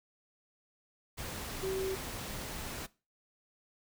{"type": "tone in noise", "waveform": "sine", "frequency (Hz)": 381.7, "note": "G4", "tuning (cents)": -46, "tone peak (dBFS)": -32, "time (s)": [1.62, 1.96], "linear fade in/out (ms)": 20, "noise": "pink", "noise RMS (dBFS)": -41, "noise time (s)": [1.17, 2.87], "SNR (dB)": 6, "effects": ["noise-tail reverb RT60 0.3 s tail -20 dB re dry"]}